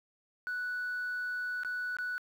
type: tone with dropouts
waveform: sine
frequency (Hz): 1480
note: F#6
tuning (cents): 0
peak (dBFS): -31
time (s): 0.47-2.18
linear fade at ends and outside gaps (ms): 0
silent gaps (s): 1.634-1.648 / 1.968-1.986
effects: tanh soft clip ceiling -31 dBFS + 10-bit